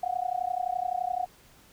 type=tone with amplitude modulation; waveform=sine; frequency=727 Hz; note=F#5; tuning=31 cents flat; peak=-23 dBFS; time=0.03-1.26 s; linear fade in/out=5 ms; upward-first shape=sine; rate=31.7 Hz; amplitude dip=95%; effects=pink hiss -57 dBFS RMS until 1.72 s